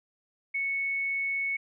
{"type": "tone", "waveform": "sine", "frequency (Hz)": 2211, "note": "C#7", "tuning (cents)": -5, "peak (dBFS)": -27, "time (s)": [0.54, 1.57], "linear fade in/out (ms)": 10, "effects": []}